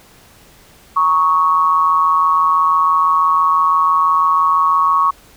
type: tone with amplitude modulation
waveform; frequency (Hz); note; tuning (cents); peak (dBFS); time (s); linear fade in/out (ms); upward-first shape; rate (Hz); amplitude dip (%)
sine; 1108.7; C#6; 0; -7; 0.96-5.11; 10; sine; 166; 70
effects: pink hiss -46 dBFS RMS until 5.36 s